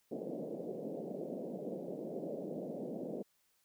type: band-pass noise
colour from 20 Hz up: white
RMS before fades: -42 dBFS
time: 0.11-3.23 s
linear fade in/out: 10 ms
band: 160 to 600 Hz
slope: 48 dB/octave
effects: white hiss -75 dBFS RMS until 3.64 s

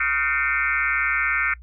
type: tone with frequency modulation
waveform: sine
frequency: 1815 Hz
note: A#6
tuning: 47 cents flat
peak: -19 dBFS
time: 0-1.54 s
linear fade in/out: 5 ms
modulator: 138 Hz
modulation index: 3.8
effects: noise-tail reverb RT60 0.1 s tail -25 dB re dry + added 60 Hz sine -40 dBFS peak until 1.62 s

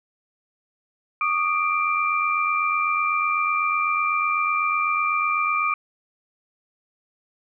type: tone cluster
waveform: sine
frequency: 1141 / 1229 / 2359 Hz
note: C#6 / D#6 / D7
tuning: +50 / -22 / +7 cents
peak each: -28 / -22 / -24 dBFS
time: 1.21-5.74 s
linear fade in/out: 2 ms
effects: none

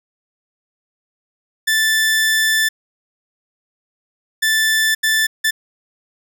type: tone bursts at uneven times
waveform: sawtooth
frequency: 1760 Hz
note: A6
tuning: in tune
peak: -10 dBFS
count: 4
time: 1.67-2.69 / 4.42-4.95 / 5.03-5.27 / 5.44-5.51 s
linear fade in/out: 10 ms
effects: none

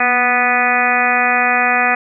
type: harmonic tone with a mistuned harmonic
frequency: 246.9 Hz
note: B3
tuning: in tune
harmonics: 1 / 2 / 3 / 4 / 5 / 6 / 7 / 8 / 9 / 10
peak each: -26 / -26 / -17 / -28 / -20 / -22 / -20 / -19 / -26 / -19 dBFS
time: 0-1.95 s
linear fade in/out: 5 ms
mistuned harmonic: 1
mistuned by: -38 cents
effects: none

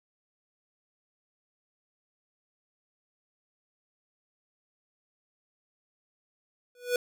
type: tone with exponential growth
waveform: square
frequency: 490.6 Hz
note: B4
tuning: 12 cents flat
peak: -21 dBFS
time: 6.75-6.96 s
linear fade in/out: 2 ms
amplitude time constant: 45 ms
effects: none

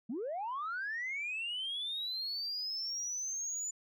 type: linear sweep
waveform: sine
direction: up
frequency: 199.3 to 7040 Hz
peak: -34 dBFS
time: 0.09-3.71 s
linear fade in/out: 10 ms
effects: tanh soft clip ceiling -32 dBFS

